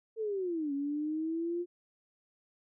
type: linear two-way sweep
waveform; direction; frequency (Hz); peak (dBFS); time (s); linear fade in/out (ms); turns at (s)
sine; down then up; 454 to 277.2 to 353.6; -31; 0.16-1.66; 50; 0.73
effects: none